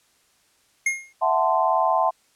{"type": "tone with exponential decay", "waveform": "square", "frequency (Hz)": 2141, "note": "C7", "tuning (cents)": 39, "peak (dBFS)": -17, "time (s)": [0.86, 1.13], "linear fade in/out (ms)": 5, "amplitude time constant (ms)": 58}
{"type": "chord", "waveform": "sine", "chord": "F# half-diminished seventh", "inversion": "third", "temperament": "equal with one note detuned", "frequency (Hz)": [659.3, 740, 880, 1036.9], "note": ["E5", "F#5", "A5", "C6"], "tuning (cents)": [0, 0, 0, -16], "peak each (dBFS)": -23, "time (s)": [1.21, 2.11], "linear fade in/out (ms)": 20}
{"effects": ["white hiss -62 dBFS RMS until 2.35 s", "low-pass 10000 Hz 12 dB/octave"]}